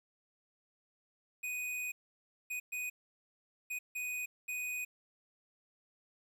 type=tone bursts at uneven times; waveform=square; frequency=2489 Hz; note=D#7; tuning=in tune; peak=-37 dBFS; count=6; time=1.43-1.92 / 2.5-2.6 / 2.72-2.9 / 3.7-3.79 / 3.95-4.26 / 4.48-4.85 s; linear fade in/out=10 ms; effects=11-bit